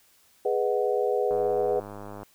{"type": "chord", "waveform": "sine", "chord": "G# minor seventh", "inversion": "none", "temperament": "equal", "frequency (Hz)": [415.3, 493.9, 622.3, 740], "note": ["G#4", "B4", "D#5", "F#5"], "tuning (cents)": [0, 0, 0, 0], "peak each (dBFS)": [-26, -26, -32, -31], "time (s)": [0.45, 1.8], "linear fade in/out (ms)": 5}
{"type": "click train", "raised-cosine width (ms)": 1, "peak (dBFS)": -26, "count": 95, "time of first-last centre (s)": [1.31, 2.232], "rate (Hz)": 102}
{"effects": ["white hiss -61 dBFS RMS until 2.34 s"]}